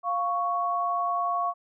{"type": "tone pair together", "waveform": "sine", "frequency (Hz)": [700, 1111.2], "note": ["F5", "C#6"], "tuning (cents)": [4, 4], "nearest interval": "minor sixth", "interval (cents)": 800, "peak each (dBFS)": [-28, -26], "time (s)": [0.03, 1.54], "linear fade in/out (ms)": 50, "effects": []}